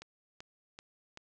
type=click train; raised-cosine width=0.2 ms; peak=-29 dBFS; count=4; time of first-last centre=0.02-1.174 s; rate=2.6 Hz; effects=resampled to 22050 Hz